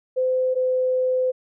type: tone pair in turn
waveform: sine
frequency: 513 / 511 Hz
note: C5 / C5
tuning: -34 / -41 cents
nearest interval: unison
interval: 7 cents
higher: first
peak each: -18 dBFS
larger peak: neither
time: 0.16-0.55 / 0.55-1.32 s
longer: second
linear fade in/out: 20 ms
effects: none